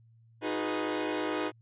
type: chord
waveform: sawtooth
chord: G# minor seventh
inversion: second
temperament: equal with one note detuned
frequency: 311.1 / 360.9 / 415.3 / 493.9 Hz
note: D#4 / F#4 / G#4 / B4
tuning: 0 / -43 / 0 / 0 cents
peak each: -29 / -33 / -33 / -33 dBFS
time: 0.41-1.52 s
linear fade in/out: 50 ms
effects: added 114 Hz sine -57 dBFS peak until 1.61 s + resampled to 8000 Hz